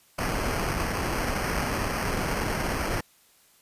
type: noise with sample-and-hold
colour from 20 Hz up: pink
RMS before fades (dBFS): -28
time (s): 0.18-3.01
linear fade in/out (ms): 10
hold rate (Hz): 3675
effects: white hiss -60 dBFS RMS until 3.61 s + resampled to 32000 Hz